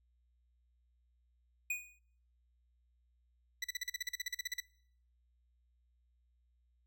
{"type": "tone with exponential decay", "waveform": "square", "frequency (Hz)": 2470, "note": "D#7", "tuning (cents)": -13, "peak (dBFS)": -32, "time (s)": [1.7, 1.99], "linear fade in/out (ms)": 5, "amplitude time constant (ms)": 61}
{"type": "tone bursts", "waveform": "20% pulse", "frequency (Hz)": 1975.5, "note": "B6", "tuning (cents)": 0, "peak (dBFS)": -30, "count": 16, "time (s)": [3.62, 4.603], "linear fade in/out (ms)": 5, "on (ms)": 23, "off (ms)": 41}
{"effects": ["noise-tail reverb RT60 0.6 s tail -22 dB re dry", "added 60 Hz sine -70 dBFS peak until 6.86 s"]}